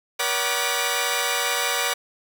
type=tone cluster; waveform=10% pulse; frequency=478 / 570 / 755 / 1198 / 1953 Hz; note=A#4 / C#5 / F#5 / D6 / B6; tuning=+43 / +48 / +35 / +34 / -20 cents; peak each=-20 dBFS; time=0.19-1.94 s; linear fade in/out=10 ms; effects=none